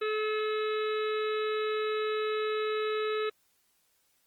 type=harmonic tone; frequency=430.1 Hz; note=A4; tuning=39 cents flat; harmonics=1 / 3 / 4 / 5 / 6 / 7 / 8 / 9; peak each=-29 / -36 / -43 / -44 / -43 / -50 / -51 / -43 dBFS; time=0.01-3.3 s; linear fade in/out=10 ms; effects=white hiss -71 dBFS RMS until 4.26 s + Opus 24 kbps